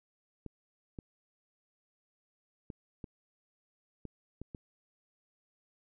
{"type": "clicks", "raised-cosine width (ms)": 3, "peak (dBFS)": -29, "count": 7, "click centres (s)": [0.463, 0.988, 2.702, 3.042, 4.053, 4.416, 4.548], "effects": []}